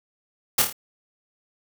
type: noise with echo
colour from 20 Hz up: white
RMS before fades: -18 dBFS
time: 0.58-0.62 s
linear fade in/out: 5 ms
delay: 27 ms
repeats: 4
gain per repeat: -5 dB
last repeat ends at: 0.728 s
effects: none